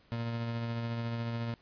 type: tone with tremolo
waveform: 30% pulse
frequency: 116.54 Hz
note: A#2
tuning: in tune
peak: -29 dBFS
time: 0.12-1.54 s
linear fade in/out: 0 ms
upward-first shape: triangle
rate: 14 Hz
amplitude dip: 30%
effects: pink hiss -64 dBFS RMS until 1.61 s + resampled to 11025 Hz